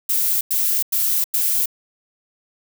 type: noise bursts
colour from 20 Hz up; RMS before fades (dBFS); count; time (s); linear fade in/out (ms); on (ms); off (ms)
violet; -19; 4; 0.09-1.658; 5; 320; 96
effects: none